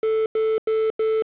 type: tone bursts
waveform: triangle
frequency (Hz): 440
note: A4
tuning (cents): 0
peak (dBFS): -16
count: 4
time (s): 0.03-1.223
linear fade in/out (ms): 2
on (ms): 230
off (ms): 91
effects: resampled to 8000 Hz + 7-bit